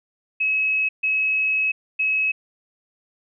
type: tone bursts at uneven times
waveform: sine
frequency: 2568 Hz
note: E7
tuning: 46 cents flat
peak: -18 dBFS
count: 3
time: 0.4-0.89 / 1.03-1.72 / 1.99-2.32 s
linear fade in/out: 10 ms
effects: none